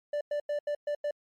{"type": "tone bursts at uneven times", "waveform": "triangle", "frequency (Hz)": 587, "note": "D5", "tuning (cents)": -1, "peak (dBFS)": -26, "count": 6, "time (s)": [[0.13, 0.21], [0.31, 0.4], [0.49, 0.59], [0.67, 0.75], [0.87, 0.95], [1.04, 1.11]], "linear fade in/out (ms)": 5, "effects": ["MP3 64 kbps"]}